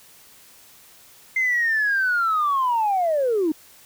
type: linear sweep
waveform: sine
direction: down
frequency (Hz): 2093 to 293.7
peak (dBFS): -17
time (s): 1.36-3.52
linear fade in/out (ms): 5
effects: tanh soft clip ceiling -14 dBFS + white hiss -50 dBFS RMS until 3.85 s